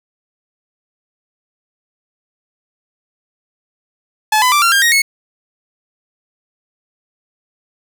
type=tone with pitch steps; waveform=sawtooth; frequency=860 / 1005.1 / 1174.8 / 1373.1 / 1604.8 / 1875.7 / 2192 Hz; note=A5 / B5 / D6 / F6 / G6 / A#6 / C#7; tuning=-40 / +30 / 0 / -30 / +40 / +10 / -20 cents; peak=-6 dBFS; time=4.32-5.02 s; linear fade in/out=5 ms; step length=100 ms; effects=none